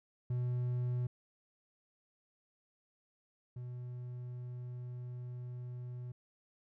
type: tone pair in turn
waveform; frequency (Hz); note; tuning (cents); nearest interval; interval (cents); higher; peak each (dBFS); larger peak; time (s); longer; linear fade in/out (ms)
triangle; 123.47 / 123.47; B2 / B2; 0 / 0; unison; 0; neither; -30 / -39; first; 0.3-1.07 / 3.56-6.12; second; 5
effects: none